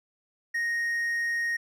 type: tone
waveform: triangle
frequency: 1866 Hz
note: A#6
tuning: 1 cent sharp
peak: -24 dBFS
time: 0.54-1.57 s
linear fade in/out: 10 ms
effects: none